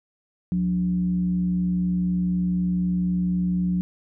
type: tone with frequency modulation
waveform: sine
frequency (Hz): 180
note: F#3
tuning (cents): -47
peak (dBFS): -20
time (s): 0.52-3.81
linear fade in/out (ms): 0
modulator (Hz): 112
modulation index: 0.33
effects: none